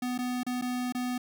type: tone with dropouts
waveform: square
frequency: 248.7 Hz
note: B3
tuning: 12 cents sharp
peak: -30 dBFS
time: 0.02-1.18 s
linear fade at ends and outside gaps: 5 ms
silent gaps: 0.179-0.187 / 0.433-0.465 / 0.614-0.621 / 0.924-0.948 s
effects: none